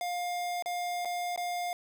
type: tone with dropouts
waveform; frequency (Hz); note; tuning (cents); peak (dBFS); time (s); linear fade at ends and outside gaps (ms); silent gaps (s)
square; 707; F5; +21; -32; 0.01-1.73; 1; 0.624-0.659 / 1.049-1.055 / 1.361-1.376
effects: 10-bit